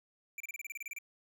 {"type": "tone bursts", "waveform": "square", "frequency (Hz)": 2349, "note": "D7", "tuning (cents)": 0, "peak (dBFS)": -40, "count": 12, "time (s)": [0.38, 0.986], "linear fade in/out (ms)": 2, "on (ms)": 23, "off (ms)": 30, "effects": []}